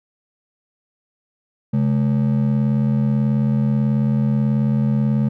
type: ring-modulated tone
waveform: triangle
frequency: 173.8 Hz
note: F3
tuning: 8 cents flat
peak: -10 dBFS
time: 1.73-5.29 s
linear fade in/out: 10 ms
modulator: 39.2 Hz
effects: none